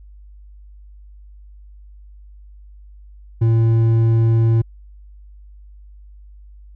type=tone with hard clipping; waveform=triangle; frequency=113.7 Hz; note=A#2; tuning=43 cents flat; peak=-13 dBFS; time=3.41-4.62 s; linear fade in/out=10 ms; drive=9 dB; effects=added 50 Hz sine -39 dBFS peak until 6.75 s